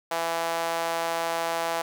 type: tone with high-pass filter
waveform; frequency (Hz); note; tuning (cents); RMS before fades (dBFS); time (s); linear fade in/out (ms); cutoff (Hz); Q
sawtooth; 166.5; E3; +18; -28; 0.11-1.82; 5; 720; 2.2
effects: none